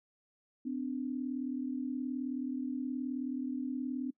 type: tone pair together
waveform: sine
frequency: 254.8 / 293.7 Hz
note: C4 / D4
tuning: -46 / 0 cents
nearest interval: major second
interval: 246 cents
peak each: -35 / -38 dBFS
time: 0.65-4.11 s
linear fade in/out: 10 ms
effects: noise-tail reverb RT60 0.1 s tail -23 dB re dry